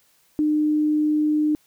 sine tone, 303 Hz, D#4, 46 cents flat, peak -17 dBFS, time 0.39-1.55 s, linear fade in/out 0 ms, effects white hiss -61 dBFS RMS until 1.66 s

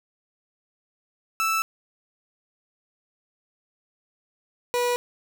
30% pulse tone pair in turn, 1318.5 / 487.4 Hz, E6 / B4, 0 / -23 cents, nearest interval octave + perfect fourth, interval 1723 cents, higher first, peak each -19 dBFS, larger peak neither, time 1.4-1.62 / 4.74-4.96 s, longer neither, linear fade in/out 0 ms, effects none

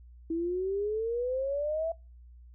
sine exponential sweep, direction up, 324.1 to 668 Hz, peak -28 dBFS, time 0.3-1.92 s, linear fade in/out 5 ms, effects noise-tail reverb RT60 0.3 s tail -26 dB re dry + added 60 Hz sine -49 dBFS peak until 2.54 s

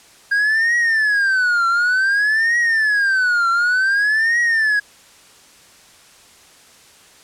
triangle tone with vibrato, 1612 Hz, G6, 48 cents sharp, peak -12 dBFS, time 0.31-4.8 s, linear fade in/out 10 ms, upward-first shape triangle, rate 0.55 Hz, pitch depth 300 cents each way, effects white hiss -47 dBFS RMS until 7.23 s + low-pass 9000 Hz 12 dB/octave

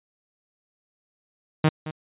sawtooth tone with echo, 155.56 Hz, D#3, in tune, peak -11 dBFS, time 1.64-1.69 s, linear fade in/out 5 ms, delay 220 ms, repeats 1, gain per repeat -15 dB, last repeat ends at 1.91 s, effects resampled to 8000 Hz

